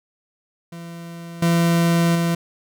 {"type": "tone with level steps", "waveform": "40% pulse", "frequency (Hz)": 169.1, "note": "E3", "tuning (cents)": 44, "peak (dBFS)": [-32, -14, -17], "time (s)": [0.72, 2.35], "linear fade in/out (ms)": 5, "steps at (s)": [1.42, 2.15], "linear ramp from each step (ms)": 5, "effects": []}